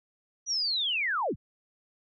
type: linear sweep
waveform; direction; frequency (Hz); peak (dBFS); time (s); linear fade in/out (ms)
sine; down; 5930 to 33.54; -26; 0.46-1.36; 50
effects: none